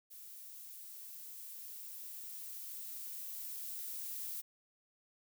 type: noise with level ramp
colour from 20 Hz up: violet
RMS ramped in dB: -52 to -42 dBFS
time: 0.1-4.42 s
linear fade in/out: 20 ms
effects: none